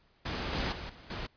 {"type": "noise with level steps", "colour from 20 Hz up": "pink", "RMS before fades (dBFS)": [-35, -32, -41, -52, -38], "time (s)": [0.25, 1.27], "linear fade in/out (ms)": 10, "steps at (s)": [0.53, 0.72, 0.89, 1.1], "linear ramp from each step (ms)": 5, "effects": ["pink hiss -67 dBFS RMS until 1.36 s", "resampled to 11025 Hz"]}